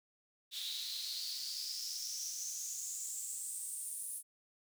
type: noise with high-pass filter sweep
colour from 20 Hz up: pink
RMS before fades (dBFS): -42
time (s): 0.51-4.23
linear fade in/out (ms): 50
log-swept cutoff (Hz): 3600 to 10000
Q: 6.8
effects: none